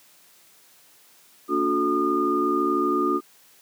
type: tone cluster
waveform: sine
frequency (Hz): 230.3 / 288.5 / 360.6 / 434.4 / 1218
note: A#3 / D4 / F#4 / A4 / D#6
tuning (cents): -21 / -31 / -45 / -22 / -37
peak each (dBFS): -32 / -25 / -24 / -32 / -24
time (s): 1.48-3.21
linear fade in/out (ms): 50
effects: white hiss -55 dBFS RMS until 3.61 s + high-pass 150 Hz 12 dB/octave